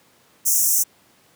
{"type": "high-pass noise", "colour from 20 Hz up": "pink", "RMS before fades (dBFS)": -18, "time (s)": [0.45, 0.84], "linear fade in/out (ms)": 20, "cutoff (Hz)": 5700, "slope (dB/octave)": 96, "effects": ["pink hiss -56 dBFS RMS until 1.35 s", "high-pass 150 Hz 12 dB/octave"]}